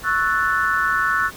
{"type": "chord", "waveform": "sine", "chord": "F# minor seventh", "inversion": "second", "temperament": "equal", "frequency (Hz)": [1108.7, 1318.5, 1480, 1760], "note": ["C#6", "E6", "F#6", "A6"], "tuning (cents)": [0, 0, 0, 0], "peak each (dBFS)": [-24, -23, -20, -24], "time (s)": [0.03, 1.31], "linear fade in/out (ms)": 50, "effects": ["added 50 Hz sine -43 dBFS peak until 1.36 s", "pink hiss -39 dBFS RMS until 1.36 s"]}